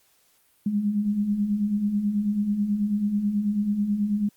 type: beating tone pair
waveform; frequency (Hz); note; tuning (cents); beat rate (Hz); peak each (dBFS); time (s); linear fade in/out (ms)
sine; 198.9 / 208.1; G3 / G#3; +25 / +4; 9.2; -30 / -22; 0.66-4.29; 5
effects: white hiss -63 dBFS RMS until 4.36 s + Opus 48 kbps